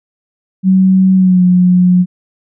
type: tone with pitch glide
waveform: sine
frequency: 188.6 to 180.4 Hz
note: F#3 to F#3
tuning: +33 to -44 cents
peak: -5 dBFS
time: 0.63-2.06 s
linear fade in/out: 50 ms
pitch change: -77 cents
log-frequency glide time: 1.15-1.43 s
effects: none